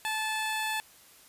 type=tone; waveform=15% pulse; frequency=871 Hz; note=A5; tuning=18 cents flat; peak=-23 dBFS; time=0.05-0.8 s; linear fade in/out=0 ms; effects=white hiss -56 dBFS RMS until 1.28 s + resampled to 32000 Hz